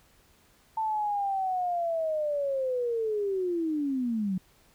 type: linear sweep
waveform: sine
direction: down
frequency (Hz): 891 to 180.1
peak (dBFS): -26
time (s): 0.77-4.38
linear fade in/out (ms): 5
effects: pink hiss -62 dBFS RMS until 4.74 s